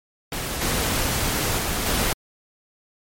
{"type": "noise with level steps", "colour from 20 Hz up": "pink", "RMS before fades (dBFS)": [-28, -23, -25, -22], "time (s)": [0.32, 2.13], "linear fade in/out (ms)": 2, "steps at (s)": [0.61, 1.58, 1.86], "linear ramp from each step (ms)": 5, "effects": ["MP3 64 kbps"]}